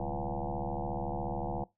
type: tone with frequency modulation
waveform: sine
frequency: 341.5 Hz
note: F4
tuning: 39 cents flat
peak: -32 dBFS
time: 0-1.64 s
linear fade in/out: 2 ms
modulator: 74 Hz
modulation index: 7
effects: noise-tail reverb RT60 0.2 s tail -21 dB re dry